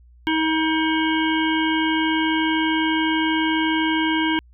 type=harmonic tone with a mistuned harmonic; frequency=317.6 Hz; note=D#4; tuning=36 cents sharp; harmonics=1 / 3 / 5 / 7 / 9 / 10; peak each=-20 / -25 / -27 / -28 / -30 / -30 dBFS; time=0.27-4.39 s; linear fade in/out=0 ms; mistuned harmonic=9; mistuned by=+16 cents; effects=added 60 Hz sine -47 dBFS peak until 4.53 s